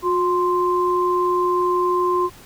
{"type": "tone pair together", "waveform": "sine", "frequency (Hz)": [359.9, 1044.2], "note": ["F#4", "C6"], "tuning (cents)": [-48, -4], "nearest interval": "octave + tritone", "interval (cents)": 1844, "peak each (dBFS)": -19, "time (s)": [0.02, 2.3], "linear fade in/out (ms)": 50, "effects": ["pink hiss -45 dBFS RMS until 2.45 s"]}